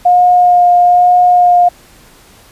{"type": "tone with vibrato", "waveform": "sine", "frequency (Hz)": 713, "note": "F5", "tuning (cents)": 36, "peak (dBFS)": -4, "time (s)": [0.05, 1.69], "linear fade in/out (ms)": 10, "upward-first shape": "sine", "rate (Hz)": 1.1, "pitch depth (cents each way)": 12, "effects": ["pink hiss -42 dBFS RMS until 2.51 s", "resampled to 32000 Hz"]}